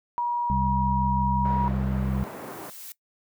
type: tone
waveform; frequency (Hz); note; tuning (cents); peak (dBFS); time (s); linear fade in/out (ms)
sine; 958; A#5; +47; -23; 0.18-1.68; 0
type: harmonic tone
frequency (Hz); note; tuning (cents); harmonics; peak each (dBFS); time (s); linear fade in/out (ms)
65.41; C2; 0; 1 / 2 / 3; -28 / -28 / -28; 0.5-2.24; 0
type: noise with exponential growth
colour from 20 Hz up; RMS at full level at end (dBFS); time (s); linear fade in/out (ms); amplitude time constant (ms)
blue; -39; 1.08-2.92; 1; 400
type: band-pass noise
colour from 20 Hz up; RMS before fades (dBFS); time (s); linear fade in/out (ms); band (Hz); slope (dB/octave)
pink; -39; 1.45-2.7; 2; 260 to 1200; 12
effects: noise-tail reverb RT60 0.1 s tail -19 dB re dry